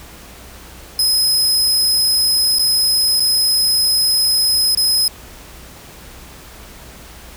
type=tone with dropouts; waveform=sawtooth; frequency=5090 Hz; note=D#8; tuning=39 cents sharp; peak=-10 dBFS; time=0.99-5.08 s; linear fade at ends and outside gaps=2 ms; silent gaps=2.587-2.593 / 3.198-3.203 / 4.75-4.773 s; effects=added 60 Hz sine -42 dBFS peak until 7.36 s + pink hiss -39 dBFS RMS until 7.36 s